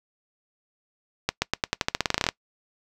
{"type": "accelerating click train", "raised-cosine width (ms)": 0.2, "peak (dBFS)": -4, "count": 17, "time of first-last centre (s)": [1.29, 2.289], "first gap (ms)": 130, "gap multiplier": 0.89, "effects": ["noise-tail reverb RT60 0.1 s tail -23 dB re dry"]}